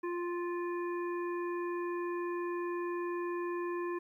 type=harmonic tone; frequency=349.2 Hz; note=F4; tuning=in tune; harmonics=1 / 3 / 5 / 7; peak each=-34 / -41 / -47 / -53 dBFS; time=0.03-3.99 s; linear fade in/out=10 ms; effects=12-bit